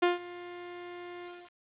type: tone with ADSR envelope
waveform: sawtooth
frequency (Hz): 352.5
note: F4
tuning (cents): +16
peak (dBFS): -17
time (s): 0.02-1.53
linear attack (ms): 11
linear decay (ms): 150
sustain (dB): -20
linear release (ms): 290
effects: resampled to 8000 Hz + 9-bit